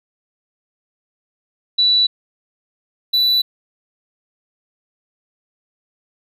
sine / triangle tone pair in turn, 3951 / 3966 Hz, B7 / B7, 0 / +7 cents, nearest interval unison, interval 7 cents, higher second, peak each -11 dBFS, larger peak neither, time 1.78-2.07 / 3.13-3.42 s, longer neither, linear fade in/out 10 ms, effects none

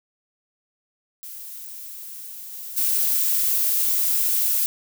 violet noise with level steps, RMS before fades -37 / -35 / -21 dBFS, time 1.23-4.66 s, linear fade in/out 0 ms, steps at 2.52 / 2.76 s, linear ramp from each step 20 ms, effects none

